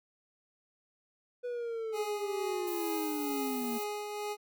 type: linear sweep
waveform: triangle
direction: down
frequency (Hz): 493.9 to 230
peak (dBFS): -32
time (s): 1.43-3.79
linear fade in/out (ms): 20
type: tone with tremolo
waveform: 25% pulse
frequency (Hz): 416.3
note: G#4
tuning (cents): +4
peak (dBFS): -30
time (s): 1.92-4.37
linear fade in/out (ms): 50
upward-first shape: triangle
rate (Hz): 2.2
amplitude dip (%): 40
type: noise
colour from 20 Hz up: violet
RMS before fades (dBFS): -43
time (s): 2.67-3.84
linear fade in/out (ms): 5
effects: none